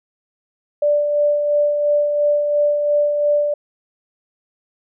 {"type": "tone with tremolo", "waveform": "sine", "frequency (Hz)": 587.3, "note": "D5", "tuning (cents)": 0, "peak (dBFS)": -12, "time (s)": [0.82, 3.54], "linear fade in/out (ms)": 5, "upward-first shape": "sine", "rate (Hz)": 2.9, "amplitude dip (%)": 40, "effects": []}